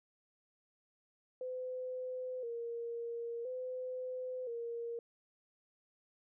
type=tone with vibrato; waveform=sine; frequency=487.7 Hz; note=B4; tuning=22 cents flat; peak=-38 dBFS; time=1.41-4.99 s; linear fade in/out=2 ms; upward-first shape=square; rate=0.49 Hz; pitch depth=72 cents each way; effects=none